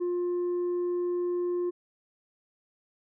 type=tone with tanh clipping; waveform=sine; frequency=353.4 Hz; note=F4; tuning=21 cents sharp; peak=-27 dBFS; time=0-1.71 s; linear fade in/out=20 ms; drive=2 dB; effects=none